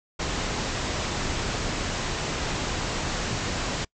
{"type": "low-pass noise", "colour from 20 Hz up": "pink", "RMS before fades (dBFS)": -29, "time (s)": [0.19, 3.85], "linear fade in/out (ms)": 10, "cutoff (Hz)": 7700, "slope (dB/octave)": 96, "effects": ["noise-tail reverb RT60 0.1 s tail -25 dB re dry"]}